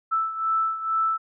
sine beating tone pair, 1318.5 / 1320.7 Hz, E6 / E6, 0 / +3 cents, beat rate 2.2 Hz, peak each -23 / -28 dBFS, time 0.11-1.18 s, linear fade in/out 20 ms, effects none

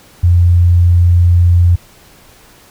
sine tone, 87.31 Hz, F2, in tune, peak -5 dBFS, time 0.23-1.76 s, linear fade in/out 10 ms, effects pink hiss -43 dBFS RMS until 2.7 s

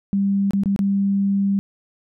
sine tone with dropouts, 197.9 Hz, G3, 17 cents sharp, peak -16 dBFS, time 0.13-1.59 s, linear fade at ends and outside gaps 0 ms, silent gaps 0.508-0.534 / 0.635-0.658 / 0.762-0.791 s, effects none

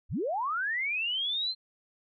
sine linear sweep, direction up, 30.4 to 4186 Hz, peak -28 dBFS, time 0.09-1.55 s, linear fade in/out 50 ms, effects none

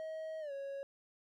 triangle tone with pitch glide, 635 to 552.8 Hz, D#5 to C#5, +35 to -5 cents, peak -38 dBFS, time 0-0.83 s, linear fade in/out 0 ms, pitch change -240 cents, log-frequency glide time 0.4-0.52 s, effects none

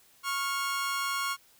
sawtooth tone pair together, 1100 / 1404.9 Hz, C#6 / F6, -14 / +10 cents, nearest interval major third, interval 424 cents, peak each -27 / -30 dBFS, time 0.23-1.37 s, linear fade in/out 50 ms, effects white hiss -61 dBFS RMS until 1.59 s

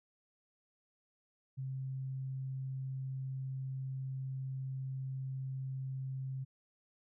sine tone, 132.6 Hz, C3, 23 cents sharp, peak -37 dBFS, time 1.57-6.45 s, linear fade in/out 20 ms, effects none

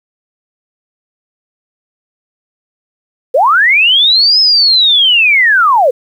sine linear two-way sweep, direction up then down, 461.2 to 5190 to 461.2 Hz, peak -5 dBFS, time 3.34-5.91 s, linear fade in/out 10 ms, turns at 4.4 s, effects 7-bit

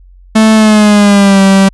45% pulse tone with pitch glide, 219.2 to 194.16 Hz, A3 to G3, -6 to -16 cents, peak -3 dBFS, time 0.35-1.69 s, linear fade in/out 10 ms, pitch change -210 cents, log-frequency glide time 0.54-1.41 s, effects added 45 Hz sine -35 dBFS peak until 1.73 s + resampled to 24000 Hz

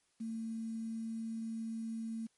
sine tone with quantisation, 225.1 Hz, A3, 40 cents sharp, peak -37 dBFS, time 0.2-2.27 s, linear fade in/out 10 ms, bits 10, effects white hiss -75 dBFS RMS until 2.37 s + MP3 48 kbps

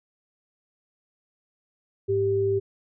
sine tone pair together, 103.88 / 392.2 Hz, G#2 / G4, +1 / +1 cents, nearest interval octave + major seventh, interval 2300 cents, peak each -29 / -21 dBFS, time 2.08-2.6 s, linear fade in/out 20 ms, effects none

